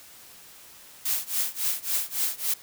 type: noise with tremolo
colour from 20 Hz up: blue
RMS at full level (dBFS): -24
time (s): 1.05-2.54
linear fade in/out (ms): 5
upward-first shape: triangle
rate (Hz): 3.6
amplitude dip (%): 100
effects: white hiss -49 dBFS RMS until 2.62 s